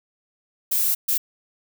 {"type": "noise bursts at uneven times", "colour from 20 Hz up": "violet", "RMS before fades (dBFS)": -21, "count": 2, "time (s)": [[0.71, 0.95], [1.08, 1.18]], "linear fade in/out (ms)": 10, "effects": []}